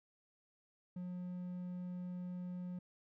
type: tone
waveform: triangle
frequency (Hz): 179.6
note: F3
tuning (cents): +49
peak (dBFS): -39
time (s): 0.96-2.79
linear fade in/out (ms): 5
effects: none